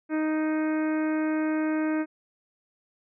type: harmonic tone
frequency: 311.1 Hz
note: D#4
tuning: in tune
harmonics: 1 / 2 / 3 / 4 / 5 / 6 / 7 / 8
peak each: -24 / -34 / -40 / -41 / -38 / -44 / -44 / -48 dBFS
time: 0.09-2.06 s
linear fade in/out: 50 ms
effects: none